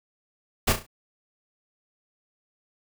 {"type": "noise with echo", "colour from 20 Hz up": "pink", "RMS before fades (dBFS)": -21, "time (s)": [0.67, 0.73], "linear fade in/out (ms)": 10, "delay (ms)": 34, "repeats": 4, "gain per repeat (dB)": -8, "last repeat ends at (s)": 0.866, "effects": []}